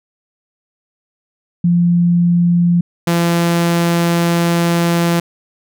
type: tone pair in turn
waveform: sine / sawtooth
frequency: 173.4 / 170.42 Hz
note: F3 / F3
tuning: -12 / -42 cents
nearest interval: unison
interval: 30 cents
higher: first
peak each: -9 / -8 dBFS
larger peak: second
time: 1.64-2.81 / 3.07-5.2 s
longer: second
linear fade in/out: 5 ms
effects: none